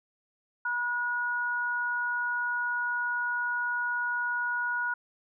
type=tone pair together; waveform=sine; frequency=968 / 1450.4 Hz; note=B5 / F#6; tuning=-35 / -35 cents; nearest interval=perfect fifth; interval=700 cents; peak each=-34 / -28 dBFS; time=0.65-4.94 s; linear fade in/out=5 ms; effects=none